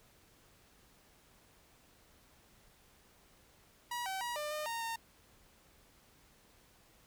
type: tone with pitch steps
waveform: sawtooth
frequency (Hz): 964 / 766 / 960 / 598 / 607 / 924 / 915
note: B5 / G5 / B5 / D5 / D#5 / A#5 / A#5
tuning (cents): -42 / -40 / -49 / +31 / -43 / -16 / -32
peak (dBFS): -33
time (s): 3.91-4.96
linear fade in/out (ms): 5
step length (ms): 150
effects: pink hiss -65 dBFS RMS until 7.06 s